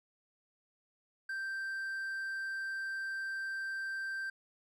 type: tone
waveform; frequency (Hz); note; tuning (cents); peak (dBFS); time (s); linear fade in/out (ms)
triangle; 1568; G6; 0; -34; 1.29-4.3; 5
effects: none